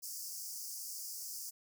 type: high-pass noise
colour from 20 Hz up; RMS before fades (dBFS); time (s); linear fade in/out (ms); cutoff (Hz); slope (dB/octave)
pink; -44; 0.02-1.51; 20; 4800; 96
effects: none